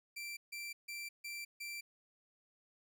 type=tone bursts; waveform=sawtooth; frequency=2349 Hz; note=D7; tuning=in tune; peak=-39 dBFS; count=5; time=0.16-1.81 s; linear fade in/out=10 ms; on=210 ms; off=150 ms; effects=none